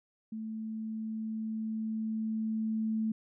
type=tone with level ramp; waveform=sine; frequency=220 Hz; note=A3; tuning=in tune; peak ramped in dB=-36 to -28 dBFS; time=0.32-3.12 s; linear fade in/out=5 ms; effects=none